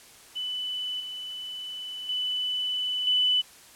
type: tone with level steps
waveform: sine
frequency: 2993 Hz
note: F#7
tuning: 19 cents sharp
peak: -29 / -34 / -26 / -20 dBFS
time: 0.35-3.42 s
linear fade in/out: 20 ms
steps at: 1 / 2.09 / 3.07 s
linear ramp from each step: 2 ms
effects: white hiss -51 dBFS RMS until 3.75 s + low-pass 11000 Hz 12 dB/octave